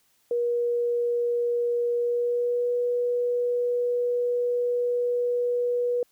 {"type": "tone with pitch glide", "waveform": "sine", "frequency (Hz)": [478.1, 486.2], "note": ["A#4", "B4"], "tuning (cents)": [44, -27], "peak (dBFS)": -22, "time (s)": [0.31, 6.03], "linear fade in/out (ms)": 2, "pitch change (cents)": 29, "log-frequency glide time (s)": [1.95, 2.72], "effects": ["white hiss -66 dBFS RMS until 6.11 s"]}